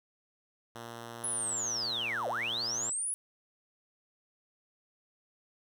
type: tone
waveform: 5% pulse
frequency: 117.1 Hz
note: A#2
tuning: 8 cents sharp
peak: -31 dBFS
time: 0.75-2.9 s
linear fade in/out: 5 ms
type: linear two-way sweep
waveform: sine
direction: down then up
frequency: 10548 to 466.2 to 10548 Hz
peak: -31 dBFS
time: 1.24-3.14 s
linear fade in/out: 0 ms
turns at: 2.28 s
effects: none